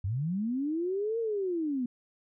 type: linear two-way sweep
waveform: sine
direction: up then down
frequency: 87.3 to 466.2 to 237 Hz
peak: -28 dBFS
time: 0.04-1.86 s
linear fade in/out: 5 ms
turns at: 1.19 s
effects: none